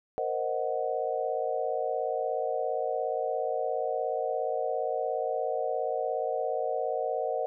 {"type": "chord", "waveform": "sine", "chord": "C half-diminished seventh", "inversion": "third", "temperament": "equal", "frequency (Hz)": [466.2, 523.3, 622.3, 740], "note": ["Bb4", "C5", "Eb5", "Gb5"], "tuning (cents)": [0, 0, 0, 0], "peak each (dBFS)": -33, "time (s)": [0.18, 7.46], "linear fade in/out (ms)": 0, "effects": []}